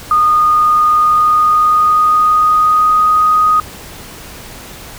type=tone with pitch glide; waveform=sine; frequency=1228 to 1246.6 Hz; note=D#6 to D#6; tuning=-23 to +3 cents; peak=-7 dBFS; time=0.11-3.6 s; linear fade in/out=2 ms; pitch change=+26 cents; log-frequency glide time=0.89-3 s; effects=pink hiss -32 dBFS RMS until 4.98 s